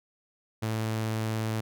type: tone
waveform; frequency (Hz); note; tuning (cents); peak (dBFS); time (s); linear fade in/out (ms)
sawtooth; 110.4; A2; +6; -24; 0.62-1.61; 10
effects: none